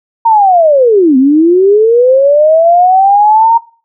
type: linear two-way sweep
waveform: sine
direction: down then up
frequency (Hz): 932.3 to 253.1 to 932.3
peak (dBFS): -3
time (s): 0.25-3.58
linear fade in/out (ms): 10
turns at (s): 1.17
effects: noise-tail reverb RT60 0.4 s tail -21 dB re dry